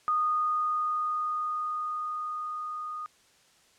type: tone with level ramp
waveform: sine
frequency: 1233 Hz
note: D#6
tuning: 16 cents flat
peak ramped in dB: -23 to -34 dBFS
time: 0.08-3.06 s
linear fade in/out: 0 ms
effects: white hiss -62 dBFS RMS until 3.78 s + low-pass 8000 Hz 12 dB/octave

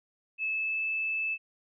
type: tone with pitch glide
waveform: sine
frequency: 2606 to 2623 Hz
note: E7 to E7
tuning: -20 to -9 cents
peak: -28 dBFS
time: 0.38-1.38 s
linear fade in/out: 50 ms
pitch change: +11 cents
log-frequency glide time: 0.49-0.83 s
effects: none

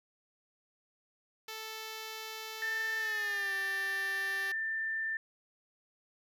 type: tone with pitch glide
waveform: 5% pulse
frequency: 440 to 389.7 Hz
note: A4 to G4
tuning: 0 to -10 cents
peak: -29 dBFS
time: 1.48-4.52 s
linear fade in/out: 5 ms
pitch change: -210 cents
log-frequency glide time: 2.98-3.53 s
type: tone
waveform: sine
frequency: 1784 Hz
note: A6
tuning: 23 cents sharp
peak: -32 dBFS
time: 2.62-5.17 s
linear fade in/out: 2 ms
effects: none

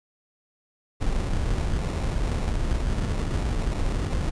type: noise with sample-and-hold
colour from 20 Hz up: brown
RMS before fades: -25 dBFS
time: 1-4.31 s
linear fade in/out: 20 ms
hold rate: 1575 Hz
effects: resampled to 22050 Hz

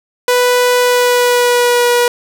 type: tone with pitch glide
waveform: sawtooth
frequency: 493.9 to 483.7 Hz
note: B4 to B4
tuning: 0 to -36 cents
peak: -5 dBFS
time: 0.28-2.08 s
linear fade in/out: 2 ms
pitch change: -36 cents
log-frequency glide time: 0.8-1.86 s
effects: none

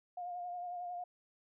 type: tone with vibrato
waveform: sine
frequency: 710 Hz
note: F5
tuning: 28 cents sharp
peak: -39 dBFS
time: 0.17-1.04 s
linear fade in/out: 5 ms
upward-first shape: sine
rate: 11 Hz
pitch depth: 29 cents each way
effects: none

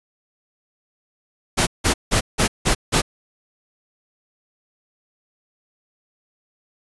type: noise bursts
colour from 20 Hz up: pink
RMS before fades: -17 dBFS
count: 6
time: 1.57-3.02 s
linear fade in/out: 20 ms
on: 100 ms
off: 170 ms
effects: resampled to 24000 Hz

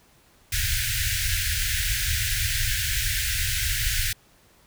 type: band-stop noise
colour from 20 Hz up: pink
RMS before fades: -25 dBFS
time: 0.52-4.13 s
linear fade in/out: 5 ms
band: 120 to 1500 Hz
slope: 96 dB/octave
effects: pink hiss -58 dBFS RMS until 4.66 s

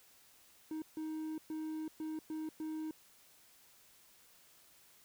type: tone bursts at uneven times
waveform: triangle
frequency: 313.5 Hz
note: D#4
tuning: 13 cents sharp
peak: -36 dBFS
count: 6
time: 0.71-0.82 / 0.97-1.38 / 1.5-1.88 / 2-2.19 / 2.3-2.49 / 2.6-2.91 s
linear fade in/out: 2 ms
effects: white hiss -64 dBFS RMS until 5.04 s

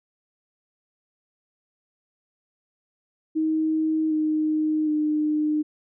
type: tone with pitch steps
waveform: sine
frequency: 315.1 / 309.3 / 303.7 Hz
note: D#4 / D#4 / D#4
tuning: +22 / -10 / -42 cents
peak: -20 dBFS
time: 3.35-5.63 s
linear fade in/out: 20 ms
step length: 760 ms
effects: none

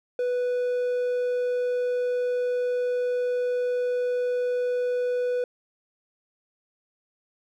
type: tone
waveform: triangle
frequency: 493.9 Hz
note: B4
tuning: in tune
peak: -21 dBFS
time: 0.19-5.44 s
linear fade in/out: 2 ms
effects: none

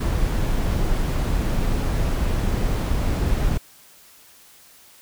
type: noise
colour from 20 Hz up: brown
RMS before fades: -21 dBFS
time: 0-3.58 s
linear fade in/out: 10 ms
effects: white hiss -50 dBFS RMS until 5.01 s

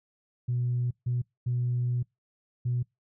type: tone bursts at uneven times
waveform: sine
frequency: 122.5 Hz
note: B2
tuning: 14 cents flat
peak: -24 dBFS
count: 4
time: 0.48-0.91 / 1.06-1.22 / 1.46-2.03 / 2.65-2.83 s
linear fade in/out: 10 ms
effects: noise-tail reverb RT60 0.2 s tail -26 dB re dry + tanh soft clip ceiling -21 dBFS

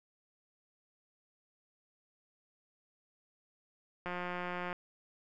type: click train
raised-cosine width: 0.5 ms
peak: -24 dBFS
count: 120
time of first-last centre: 4.06-4.729 s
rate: 178 Hz
effects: none

